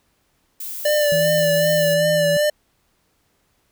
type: noise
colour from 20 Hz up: violet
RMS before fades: -30 dBFS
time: 0.6-1.94 s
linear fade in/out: 5 ms
type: tone with vibrato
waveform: square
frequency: 590 Hz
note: D5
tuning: 8 cents sharp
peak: -16 dBFS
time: 0.85-2.5 s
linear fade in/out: 5 ms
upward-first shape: sine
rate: 2.6 Hz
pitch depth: 33 cents each way
type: tone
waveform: sine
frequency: 162.9 Hz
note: E3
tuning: 20 cents flat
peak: -24 dBFS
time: 1.12-2.37 s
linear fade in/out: 0 ms
effects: pink hiss -65 dBFS RMS until 3.71 s